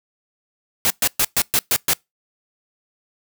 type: noise bursts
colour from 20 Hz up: white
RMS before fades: -17 dBFS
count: 7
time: 0.85-1.934 s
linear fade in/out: 0 ms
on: 52 ms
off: 120 ms
effects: noise-tail reverb RT60 0.2 s tail -26 dB re dry